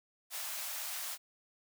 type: high-pass noise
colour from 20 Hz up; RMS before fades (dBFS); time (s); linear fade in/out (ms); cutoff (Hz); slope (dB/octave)
white; -40; 0.3-1.18; 50; 580; 96
effects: none